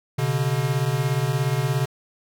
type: beating tone pair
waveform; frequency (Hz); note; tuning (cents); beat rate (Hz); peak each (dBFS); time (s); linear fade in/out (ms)
square; 126.4 / 143.4; B2 / D3; +41 / -41; 17; -24 / -24; 0.18-1.86; 10
effects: none